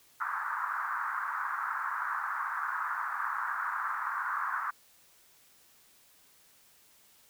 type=band-pass noise; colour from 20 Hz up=pink; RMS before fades=-34 dBFS; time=0.2-4.71 s; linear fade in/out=10 ms; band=1000 to 1600 Hz; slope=48 dB/octave; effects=white hiss -62 dBFS RMS until 7.29 s